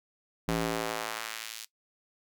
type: tone with high-pass filter sweep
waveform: square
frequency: 55.8 Hz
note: A1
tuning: 25 cents sharp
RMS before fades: -34 dBFS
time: 0.48-1.65 s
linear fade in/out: 5 ms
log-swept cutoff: 150 to 4300 Hz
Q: 0.8
effects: noise-tail reverb RT60 0.1 s tail -18 dB re dry